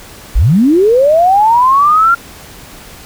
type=linear sweep; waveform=sine; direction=up; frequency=32.43 to 1400 Hz; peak=-5 dBFS; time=0.35-2.15 s; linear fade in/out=10 ms; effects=pink hiss -34 dBFS RMS until 3.05 s